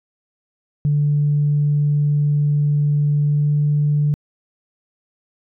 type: tone with pitch glide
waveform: sine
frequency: 146.6 to 147.45 Hz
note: D3 to D3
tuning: -3 to +7 cents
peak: -13 dBFS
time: 0.85-4.14 s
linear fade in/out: 0 ms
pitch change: +10 cents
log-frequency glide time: 3.22-3.54 s
effects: tanh soft clip ceiling -9 dBFS